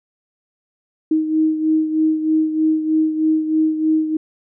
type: beating tone pair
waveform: sine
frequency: 313.5 / 316.7 Hz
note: D#4 / D#4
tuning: +13 / +31 cents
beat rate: 3.2 Hz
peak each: -15 / -22 dBFS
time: 1.11-4.17 s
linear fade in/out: 5 ms
effects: none